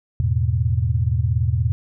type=chord; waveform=sine; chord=E major; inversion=none; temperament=equal with one note detuned; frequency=82.41 / 106.38 / 123.47 Hz; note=E2 / G#2 / B2; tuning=0 / +42 / 0 cents; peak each=-21 dBFS; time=0.2-1.72 s; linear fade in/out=0 ms; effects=none